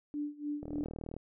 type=tone with tremolo; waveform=sine; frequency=293.9 Hz; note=D4; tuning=1 cent sharp; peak=-32 dBFS; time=0.14-0.84 s; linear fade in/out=0 ms; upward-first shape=sine; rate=3.4 Hz; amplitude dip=90%
type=click train; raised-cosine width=2 ms; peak=-28 dBFS; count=22; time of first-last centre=0.63-1.166 s; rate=39.2 Hz
effects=none